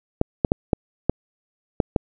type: clicks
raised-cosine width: 2 ms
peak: -3 dBFS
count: 7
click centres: 0.214 / 0.448 / 0.519 / 0.732 / 1.096 / 1.802 / 1.962 s
effects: none